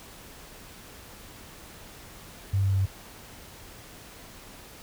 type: tone with pitch steps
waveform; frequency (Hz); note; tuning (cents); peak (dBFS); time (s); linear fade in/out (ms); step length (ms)
sine; 98 / 97.15 / 96.32; G2 / G2 / G2; 0 / -15 / -30; -21; 2.53-2.86; 10; 110
effects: pink hiss -47 dBFS RMS until 4.82 s